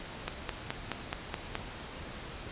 click train, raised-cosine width 0.3 ms, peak -16 dBFS, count 7, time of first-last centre 0.28-1.554 s, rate 4.71 Hz, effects pink hiss -43 dBFS RMS until 2.51 s + resampled to 8000 Hz

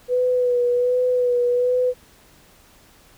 sine tone with vibrato, 493.9 Hz, B4, in tune, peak -16 dBFS, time 0.08-1.94 s, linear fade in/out 50 ms, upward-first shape sine, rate 1.3 Hz, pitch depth 28 cents each way, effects pink hiss -52 dBFS RMS until 3.17 s

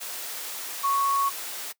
sine tone in noise, 1108.7 Hz, C#6, in tune, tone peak -21 dBFS, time 0.83-1.3 s, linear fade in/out 20 ms, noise white, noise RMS -35 dBFS, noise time 0-1.73 s, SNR +11 dB, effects noise-tail reverb RT60 0.1 s tail -21 dB re dry + high-pass 400 Hz 12 dB/octave

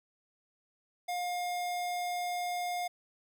square tone, 711 Hz, F5, 31 cents sharp, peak -33 dBFS, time 1.08-2.88 s, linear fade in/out 10 ms, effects none

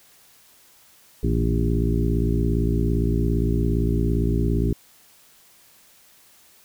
harmonic tone with a mistuned harmonic, 57.5 Hz, A#1, 23 cents flat, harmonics 1 / 2 / 3 / 4 / 5 / 6 / 7, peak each -22 / -25 / -27 / -28 / -29 / -30 / -30 dBFS, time 1.23-4.73 s, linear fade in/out 5 ms, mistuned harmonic 3, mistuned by -85 cents, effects white hiss -54 dBFS RMS until 6.64 s

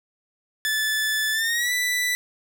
sawtooth tone with pitch glide, 1742 to 1978 Hz, A6 to B6, -18 to +2 cents, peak -18 dBFS, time 0.65-2.15 s, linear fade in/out 0 ms, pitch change +220 cents, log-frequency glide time 1.32-1.72 s, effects none

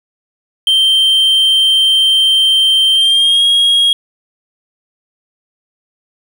triangle tone with pitch glide, 3136 to 3279 Hz, G7 to G#7, 0 to -23 cents, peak -6 dBFS, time 0.67-3.93 s, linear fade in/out 2 ms, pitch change +77 cents, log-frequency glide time 2.94-3.44 s, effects 7-bit

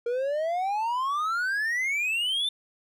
triangle exponential sweep, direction up, 466.2 to 3595 Hz, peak -23 dBFS, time 0.06-2.49 s, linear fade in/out 5 ms, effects none

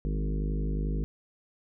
harmonic tone with a mistuned harmonic, 51.3 Hz, G#1, 21 cents flat, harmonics 1 / 3 / 4 / 5 / 6 / 7 / 8 / 9, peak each -28 / -34 / -40 / -40 / -45 / -44 / -46 / -46 dBFS, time 0.05-1.04 s, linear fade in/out 0 ms, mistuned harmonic 4, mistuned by -22 cents, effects none

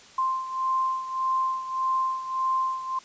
sine beating tone pair, 1046.5 / 1048.2 Hz, C6 / C6, 0 / +3 cents, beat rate 1.7 Hz, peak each -25 / -30 dBFS, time 0.18-2.99 s, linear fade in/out 5 ms, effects white hiss -50 dBFS RMS until 3.04 s + resampled to 16000 Hz

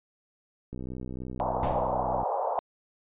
click train, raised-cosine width 3 ms, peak -25 dBFS, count 96, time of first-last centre 0.73-2.231 s, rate 63.3 Hz
white band-pass noise, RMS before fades -29 dBFS, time 1.4-2.59 s, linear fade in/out 0 ms, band 500 to 950 Hz, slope 48 dB/octave
brown noise with exponential decay, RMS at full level -26 dBFS, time 1.63-2.04 s, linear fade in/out 1 ms, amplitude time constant 89 ms
effects resampled to 8000 Hz

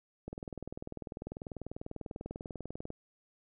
click train, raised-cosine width 2 ms, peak -27 dBFS, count 54, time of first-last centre 0.28-2.904 s, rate 20.2 Hz, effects none

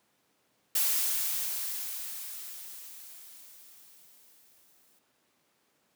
blue noise with exponential decay, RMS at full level -26 dBFS, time 0.75-4.99 s, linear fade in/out 5 ms, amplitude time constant 920 ms, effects pink hiss -71 dBFS RMS until 5.95 s + high-pass 200 Hz 12 dB/octave

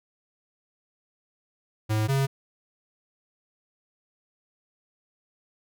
square tone pair in turn, 108.2 / 136.32 Hz, A2 / C#3, -29 / -29 cents, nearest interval major third, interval 400 cents, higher second, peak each -23 / -22 dBFS, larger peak second, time 1.89-2.08 / 2.08-2.27 s, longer neither, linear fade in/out 20 ms, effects none

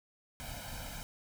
pink noise with comb filter, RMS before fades -43 dBFS, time 0.4-1.03 s, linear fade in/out 0 ms, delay 1.3 ms, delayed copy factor +0.95, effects none

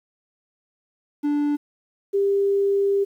triangle / sine tone pair in turn, 292.4 / 397.7 Hz, D4 / G4, -7 / +25 cents, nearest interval perfect fourth, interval 532 cents, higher second, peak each -17 dBFS, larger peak neither, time 1.23-1.57 / 2.13-3.05 s, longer second, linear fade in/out 20 ms, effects 9-bit

